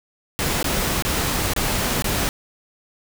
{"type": "noise with dropouts", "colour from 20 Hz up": "pink", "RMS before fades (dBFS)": -22, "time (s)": [0.39, 2.29], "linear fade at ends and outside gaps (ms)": 0, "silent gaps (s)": [[0.628, 0.643], [1.023, 1.05], [1.535, 1.563], [2.022, 2.043]], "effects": []}